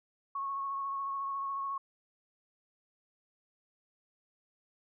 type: tone with vibrato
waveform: sine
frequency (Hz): 1100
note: C#6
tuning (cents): -14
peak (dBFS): -33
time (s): 0.35-1.78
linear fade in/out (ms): 5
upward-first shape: triangle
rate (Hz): 14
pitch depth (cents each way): 23
effects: none